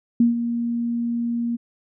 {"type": "tone with ADSR envelope", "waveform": "sine", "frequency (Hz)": 235.5, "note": "A#3", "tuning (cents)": 18, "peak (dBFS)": -11, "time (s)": [0.2, 1.57], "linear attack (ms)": 4, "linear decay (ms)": 140, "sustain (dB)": -10, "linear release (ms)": 21, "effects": []}